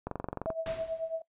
click train, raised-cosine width 1 ms, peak -20 dBFS, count 11, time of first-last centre 0.07-0.503 s, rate 23.1 Hz
sine tone with tremolo, 651 Hz, E5, 22 cents flat, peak -28 dBFS, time 0.46-1.22 s, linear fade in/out 5 ms, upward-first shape triangle, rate 9.1 Hz, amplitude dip 90%
pink noise with exponential decay, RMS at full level -38 dBFS, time 0.66-1.22 s, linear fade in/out 1 ms, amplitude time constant 120 ms
effects noise-tail reverb RT60 0.1 s tail -21 dB re dry + resampled to 8000 Hz

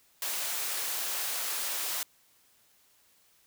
white high-pass noise, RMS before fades -33 dBFS, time 0.22-2.03 s, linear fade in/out 2 ms, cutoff 490 Hz, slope 12 dB/octave, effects white hiss -65 dBFS RMS until 3.46 s

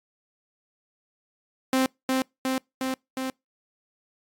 sawtooth tone with echo, 261.6 Hz, C4, in tune, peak -16 dBFS, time 1.73-1.86 s, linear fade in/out 2 ms, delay 360 ms, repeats 4, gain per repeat -2 dB, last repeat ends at 3.3 s, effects noise-tail reverb RT60 0.2 s tail -26 dB re dry + AAC 64 kbps

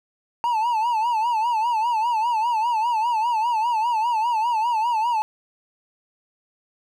triangle tone with vibrato, 914 Hz, A#5, 34 cents flat, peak -17 dBFS, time 0.44-5.22 s, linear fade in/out 0 ms, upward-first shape sine, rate 5 Hz, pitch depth 110 cents each way, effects none

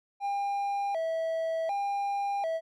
triangle tone with vibrato, 723 Hz, F#5, 40 cents flat, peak -26 dBFS, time 0.2-2.61 s, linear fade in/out 50 ms, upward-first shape square, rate 0.67 Hz, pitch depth 180 cents each way, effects none

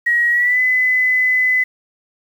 sine tone with pitch glide, 1900 to 2013 Hz, A#6 to B6, +33 to +33 cents, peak -12 dBFS, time 0.06-1.64 s, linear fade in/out 10 ms, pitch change +100 cents, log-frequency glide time 0.31-0.6 s, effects 7-bit

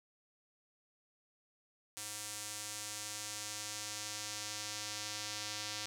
square tone with band-pass filter sweep, 105.5 Hz, G#2, 28 cents sharp, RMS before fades -43 dBFS, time 1.97-5.86 s, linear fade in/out 0 ms, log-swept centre 8500 to 5100 Hz, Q 1.3, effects none

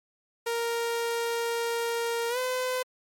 sawtooth tone with pitch glide, 466.2 to 508.4 Hz, A#4 to C5, 0 to -50 cents, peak -23 dBFS, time 0.46-2.83 s, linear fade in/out 10 ms, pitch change +150 cents, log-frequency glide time 2.29-2.38 s, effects MP3 64 kbps

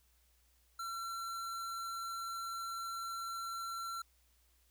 square tone, 1356 Hz, E6, 49 cents sharp, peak -40 dBFS, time 0.79-4.02 s, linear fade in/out 5 ms, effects added 60 Hz sine -70 dBFS peak until 4.7 s + white hiss -73 dBFS RMS until 4.7 s

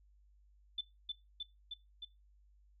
sine tone with echo, 3520 Hz, A7, in tune, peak -34 dBFS, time 0.78-0.81 s, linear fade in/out 5 ms, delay 310 ms, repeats 4, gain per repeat -2 dB, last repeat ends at 2.05 s, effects noise-tail reverb RT60 0.2 s tail -17 dB re dry + added 50 Hz sine -63 dBFS peak until 2.8 s

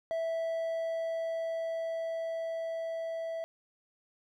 triangle tone with level ramp, 657 Hz, E5, 6 cents flat, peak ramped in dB -28 to -32 dBFS, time 0.11-3.44 s, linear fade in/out 0 ms, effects none

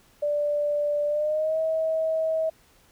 sine tone with pitch glide, 587.3 to 640.5 Hz, D5 to E5, 0 to -50 cents, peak -22 dBFS, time 0.22-2.5 s, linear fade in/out 10 ms, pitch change +150 cents, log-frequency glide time 1.07-1.59 s, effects pink hiss -59 dBFS RMS until 2.91 s

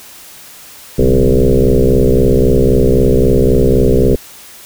sine tone with frequency modulation, 200 Hz, G3, 35 cents sharp, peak -6 dBFS, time 0.98-4.16 s, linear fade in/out 10 ms, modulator 63.8 Hz, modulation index 4.7, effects white hiss -36 dBFS RMS until 4.65 s

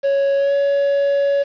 triangle tone with pitch glide, 554.4 to 562.1 Hz, C#5 to C#5, 0 to +24 cents, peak -12 dBFS, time 0.03-1.44 s, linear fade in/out 20 ms, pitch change +24 cents, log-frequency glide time 0.36-0.55 s, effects resampled to 11025 Hz + 7-bit

